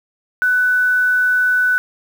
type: tone with quantisation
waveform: sine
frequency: 1494 Hz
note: F#6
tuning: 16 cents sharp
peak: -12 dBFS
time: 0.42-1.78 s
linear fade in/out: 0 ms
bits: 6
effects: none